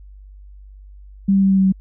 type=tone with pitch steps; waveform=sine; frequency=196 / 194.87 / 193.75 / 192.63 / 191.52 / 190.42 Hz; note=G3 / G3 / G3 / G3 / G3 / G3; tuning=0 / -10 / -20 / -30 / -40 / -50 cents; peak=-11 dBFS; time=1.28-1.724 s; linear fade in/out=10 ms; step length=74 ms; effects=added 49 Hz sine -38 dBFS peak until 1.8 s